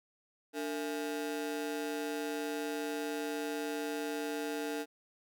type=ring-modulated tone; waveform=35% pulse; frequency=374.4 Hz; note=F#4; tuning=20 cents sharp; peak=-30 dBFS; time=0.53-4.86 s; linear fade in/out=50 ms; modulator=81.1 Hz; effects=none